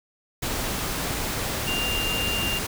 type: tone in noise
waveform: sine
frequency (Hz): 2794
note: F7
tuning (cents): 0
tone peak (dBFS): -26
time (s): 1.67-2.59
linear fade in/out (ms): 10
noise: pink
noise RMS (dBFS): -28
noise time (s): 0.42-2.67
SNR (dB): -1
effects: none